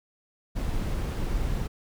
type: noise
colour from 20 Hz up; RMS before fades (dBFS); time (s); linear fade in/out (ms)
brown; -28; 0.55-1.68; 20
effects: none